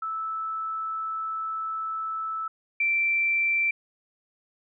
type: tone pair in turn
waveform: sine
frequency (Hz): 1312 / 2345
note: E6 / D7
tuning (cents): -9 / -3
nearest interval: minor seventh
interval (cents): 1006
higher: second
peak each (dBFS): -28 / -21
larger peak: second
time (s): 0.02-2.48 / 2.8-3.71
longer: first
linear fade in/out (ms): 5
effects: none